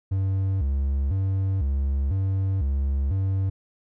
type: tone with vibrato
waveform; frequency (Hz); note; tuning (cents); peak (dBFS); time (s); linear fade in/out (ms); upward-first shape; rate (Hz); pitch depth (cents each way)
triangle; 81.4; E2; -21; -19; 0.11-3.5; 10; square; 1; 290
effects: none